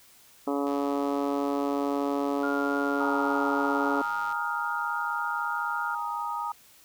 harmonic tone, 141.4 Hz, C#3, 35 cents sharp, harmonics 2 / 3 / 4 / 5 / 6 / 7 / 8 / 9, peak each -28 / -32 / -34 / -36 / -38 / -39 / -40 / -41 dBFS, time 0.47-4.02 s, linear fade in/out 5 ms
click train, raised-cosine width 0.2 ms, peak -29 dBFS, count 370, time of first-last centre 0.67-4.323 s, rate 101 Hz
sine tone with vibrato, 1404 Hz, F6, 9 cents sharp, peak -31 dBFS, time 2.43-5.95 s, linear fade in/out 5 ms, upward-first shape triangle, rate 3.6 Hz, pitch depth 9 cents each way
sine chord, Ab suspended second, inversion none, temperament just, 830.6 / 934.4 / 1245.9 Hz, Ab5 / Bb5 / Eb6, 0 / +4 / +2 cents, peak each -36 / -32 / -33 dBFS, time 3-6.52 s, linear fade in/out 5 ms
effects white hiss -56 dBFS RMS until 6.84 s

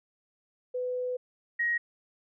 sine tone pair in turn, 500 / 1887.7 Hz, B4 / A#6, +21 / +21 cents, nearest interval octave + major seventh, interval 2300 cents, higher second, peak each -29 / -25 dBFS, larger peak second, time 0.74-1.17 / 1.59-1.78 s, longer first, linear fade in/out 10 ms, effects none

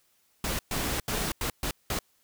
pink noise bursts at uneven times, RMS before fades -30 dBFS, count 6, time 0.44-0.59 / 0.71-1 / 1.08-1.32 / 1.41-1.5 / 1.63-1.71 / 1.9-1.99 s, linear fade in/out 2 ms, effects white hiss -68 dBFS RMS until 2.23 s

